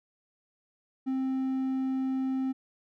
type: tone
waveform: triangle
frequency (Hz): 263.3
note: C4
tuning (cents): +11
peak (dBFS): -25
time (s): 1.06-2.53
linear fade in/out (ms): 20
effects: none